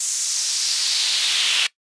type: noise with high-pass filter sweep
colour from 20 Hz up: brown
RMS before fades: -21 dBFS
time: 0-1.67 s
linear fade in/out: 5 ms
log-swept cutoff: 7200 to 2900 Hz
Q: 2.5
effects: noise-tail reverb RT60 0.1 s tail -19 dB re dry + resampled to 22050 Hz